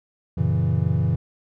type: chord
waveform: triangle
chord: F# dominant seventh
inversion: none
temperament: equal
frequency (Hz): 92.5 / 116.54 / 138.59 / 164.81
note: F#2 / A#2 / C#3 / E3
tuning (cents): 0 / 0 / 0 / 0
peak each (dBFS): -22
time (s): 0.37-1.16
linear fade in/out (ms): 10
effects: none